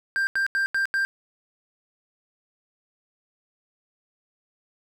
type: tone bursts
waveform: triangle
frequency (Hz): 1584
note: G6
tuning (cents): +18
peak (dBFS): -19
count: 5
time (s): 0.16-1.05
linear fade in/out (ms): 0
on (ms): 110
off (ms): 85
effects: none